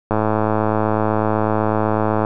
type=click train; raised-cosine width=1 ms; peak=-4 dBFS; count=232; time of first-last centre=0.11-2.249 s; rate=108 Hz; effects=none